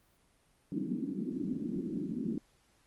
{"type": "band-pass noise", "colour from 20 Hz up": "white", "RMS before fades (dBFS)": -36, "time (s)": [0.72, 2.38], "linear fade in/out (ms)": 2, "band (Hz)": [170, 320], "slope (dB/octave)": 48, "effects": ["pink hiss -69 dBFS RMS until 2.86 s", "Opus 32 kbps"]}